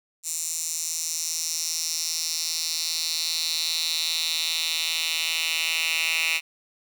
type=tone with high-pass filter sweep; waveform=10% pulse; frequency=162.5 Hz; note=E3; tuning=24 cents flat; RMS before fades=-27 dBFS; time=0.23-6.41 s; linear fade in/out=50 ms; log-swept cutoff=7200 to 2600 Hz; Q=3.2; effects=none